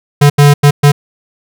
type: tone bursts at uneven times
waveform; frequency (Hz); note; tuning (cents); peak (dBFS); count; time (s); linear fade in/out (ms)
square; 144.4; D3; -29; -3; 4; 0.21-0.3 / 0.38-0.54 / 0.63-0.71 / 0.83-0.92; 10
effects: none